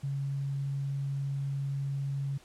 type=tone; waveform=sine; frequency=138.59 Hz; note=C#3; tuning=in tune; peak=-30 dBFS; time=0.03-2.38 s; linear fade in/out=10 ms; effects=pink hiss -58 dBFS RMS until 2.44 s + low-pass 10000 Hz 12 dB/octave